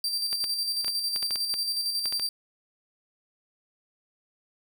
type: tone with tremolo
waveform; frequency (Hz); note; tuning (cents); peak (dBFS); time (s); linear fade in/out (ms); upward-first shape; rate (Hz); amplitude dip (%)
40% pulse; 4699; D8; 0; -24; 0.04-2.29; 2; square; 11; 40
type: clicks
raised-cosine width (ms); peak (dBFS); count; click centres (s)
0.2; -19; 12; 0.329 / 0.441 / 0.846 / 0.881 / 1.161 / 1.228 / 1.308 / 1.358 / 1.54 / 2.057 / 2.125 / 2.197
effects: none